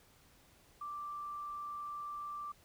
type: tone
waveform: sine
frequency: 1174.7 Hz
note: D6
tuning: in tune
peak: -40 dBFS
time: 0.81-2.52 s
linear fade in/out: 5 ms
effects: pink hiss -65 dBFS RMS until 2.64 s